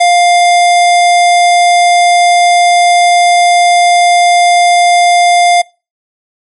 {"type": "tone", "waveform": "square", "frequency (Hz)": 702, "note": "F5", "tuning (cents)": 9, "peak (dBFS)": -5, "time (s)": [0, 5.62], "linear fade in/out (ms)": 10, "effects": ["noise-tail reverb RT60 0.3 s tail -24 dB re dry", "MP3 48 kbps"]}